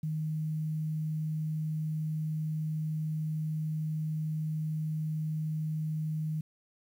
sine tone with quantisation, 155.56 Hz, D#3, in tune, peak -30 dBFS, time 0.03-6.41 s, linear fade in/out 5 ms, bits 10, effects none

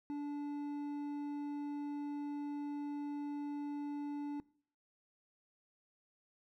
triangle tone with hard clipping, 290 Hz, D4, 22 cents flat, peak -39 dBFS, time 0.1-4.4 s, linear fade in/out 0 ms, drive 9 dB, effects noise-tail reverb RT60 0.5 s tail -21 dB re dry

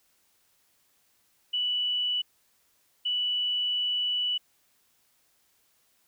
sine tone bursts at uneven times, 2960 Hz, F#7, in tune, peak -25 dBFS, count 2, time 1.53-2.22 / 3.05-4.38 s, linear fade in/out 10 ms, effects white hiss -68 dBFS RMS until 6.07 s

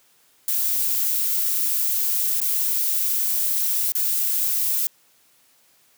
violet noise with dropouts, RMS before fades -22 dBFS, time 0.48-4.87 s, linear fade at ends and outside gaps 2 ms, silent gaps 2.404-2.415 / 3.921-3.951 s, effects white hiss -59 dBFS RMS until 5.97 s + high-pass 100 Hz 12 dB/octave

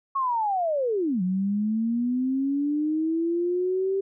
sine linear two-way sweep, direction down then up, 1108.7 to 179.7 to 392.7 Hz, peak -22 dBFS, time 0.15-4.01 s, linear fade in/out 10 ms, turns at 1.22 s, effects none

